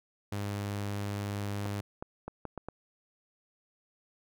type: tone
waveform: sawtooth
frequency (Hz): 101.6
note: G#2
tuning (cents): -38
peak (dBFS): -29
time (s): 0.32-1.81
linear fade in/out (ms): 5
type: clicks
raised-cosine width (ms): 1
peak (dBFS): -24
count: 6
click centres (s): 1.659 / 2.025 / 2.28 / 2.453 / 2.577 / 2.686
effects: none